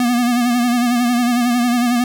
square tone with vibrato, 242.1 Hz, B3, 34 cents flat, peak -14 dBFS, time 0-2.04 s, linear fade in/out 2 ms, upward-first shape sine, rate 11 Hz, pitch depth 50 cents each way, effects none

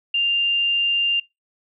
sine tone, 2794 Hz, F7, in tune, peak -17 dBFS, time 0.14-1.2 s, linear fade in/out 5 ms, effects noise-tail reverb RT60 0.2 s tail -23 dB re dry

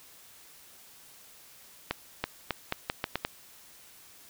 accelerating click train, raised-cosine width 0.3 ms, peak -12 dBFS, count 8, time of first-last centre 1.91-3.25 s, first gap 330 ms, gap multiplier 0.81, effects white hiss -54 dBFS RMS until 4.29 s

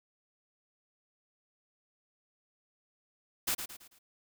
white noise with echo, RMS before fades -31 dBFS, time 3.47-3.55 s, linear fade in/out 10 ms, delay 110 ms, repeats 4, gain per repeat -8 dB, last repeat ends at 3.99 s, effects none

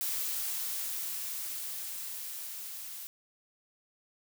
blue noise with level ramp, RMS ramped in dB -33 to -43 dBFS, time 0.01-3.07 s, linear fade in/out 0 ms, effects none

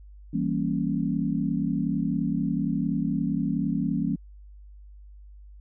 sine chord, E diminished seventh, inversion none, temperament equal, 164.81 / 196 / 233.1 / 277.2 Hz, E3 / G3 / Bb3 / Db4, 0 / 0 / 0 / 0 cents, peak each -29 dBFS, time 0.33-4.16 s, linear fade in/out 10 ms, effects added 50 Hz sine -44 dBFS peak until 5.6 s

